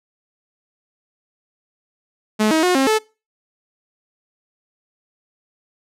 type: tone with pitch steps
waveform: sawtooth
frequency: 214.7 / 317.7 / 361.3 / 268.2 / 435.4 Hz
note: A3 / D#4 / F#4 / C4 / A4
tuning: -42 / +36 / -41 / +43 / -18 cents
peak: -10 dBFS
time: 2.39-2.99 s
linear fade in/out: 20 ms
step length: 120 ms
effects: noise-tail reverb RT60 0.3 s tail -23 dB re dry + low-pass 11000 Hz 12 dB/octave